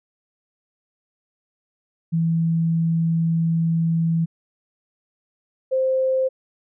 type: tone pair in turn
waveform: sine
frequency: 164.81 / 523.2 Hz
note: E3 / C5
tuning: 0 / 0 cents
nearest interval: octave + minor sixth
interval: 2000 cents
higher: second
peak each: -17 dBFS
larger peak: neither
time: 2.12-4.26 / 5.71-6.29 s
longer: first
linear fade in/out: 20 ms
effects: none